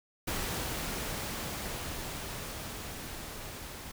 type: noise with level ramp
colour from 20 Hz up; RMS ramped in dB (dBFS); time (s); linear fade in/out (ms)
pink; -34 to -44; 0.27-3.92; 10
effects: none